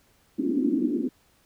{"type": "band-pass noise", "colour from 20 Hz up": "pink", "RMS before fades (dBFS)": -25, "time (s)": [0.38, 1.09], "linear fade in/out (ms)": 10, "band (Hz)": [240, 330], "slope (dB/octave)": 48, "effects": ["pink hiss -63 dBFS RMS until 1.45 s"]}